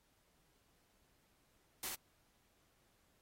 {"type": "noise with echo", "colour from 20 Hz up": "white", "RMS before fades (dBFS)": -42, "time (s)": [1.83, 1.89], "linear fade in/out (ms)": 2, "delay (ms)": 59, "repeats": 1, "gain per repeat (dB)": -2, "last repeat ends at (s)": 1.949, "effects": ["pink hiss -75 dBFS RMS until 3.21 s", "AAC 48 kbps"]}